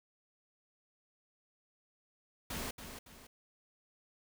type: noise with echo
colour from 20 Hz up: pink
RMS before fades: -40 dBFS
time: 2.5-2.71 s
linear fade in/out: 5 ms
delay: 280 ms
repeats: 2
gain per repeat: -8 dB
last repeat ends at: 3.27 s
effects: none